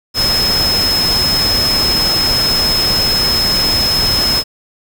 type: tone in noise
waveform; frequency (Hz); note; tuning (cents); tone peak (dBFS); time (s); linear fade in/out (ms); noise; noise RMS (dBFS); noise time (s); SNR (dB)
sine; 5170; E8; -34; -12; 0.14-4.44; 50; pink; -19; 0.14-4.44; +4
effects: none